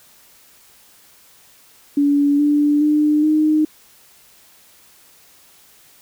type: tone with pitch steps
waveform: sine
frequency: 286.2 / 293.2 / 300.4 / 307.8 Hz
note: D4 / D4 / D4 / D#4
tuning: -45 / -3 / +39 / -19 cents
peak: -12 dBFS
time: 1.97-3.65 s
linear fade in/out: 5 ms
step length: 420 ms
effects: white hiss -50 dBFS RMS until 6.01 s